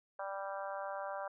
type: harmonic tone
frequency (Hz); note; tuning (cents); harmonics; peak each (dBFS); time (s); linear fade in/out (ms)
196; G3; 0; 3 / 4 / 5 / 6 / 7 / 8; -42 / -44 / -46 / -48 / -49 / -50; 0.19-1.28; 5
effects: none